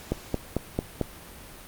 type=click train; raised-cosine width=2 ms; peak=-11 dBFS; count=5; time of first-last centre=0.12-1.013 s; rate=4.48 Hz; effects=pink hiss -45 dBFS RMS until 1.67 s + Opus 48 kbps